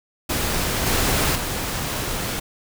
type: noise with level steps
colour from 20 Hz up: pink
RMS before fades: -23 / -20 / -26 dBFS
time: 0.29-2.4 s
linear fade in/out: 10 ms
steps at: 0.86 / 1.35 s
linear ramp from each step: 10 ms
effects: none